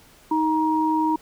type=tone pair together; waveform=sine; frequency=313.7 / 945 Hz; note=D#4 / A#5; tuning=+14 / +23 cents; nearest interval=octave + perfect fifth; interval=1909 cents; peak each=-21 dBFS; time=0.31-1.16 s; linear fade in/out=5 ms; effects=pink hiss -52 dBFS RMS until 1.21 s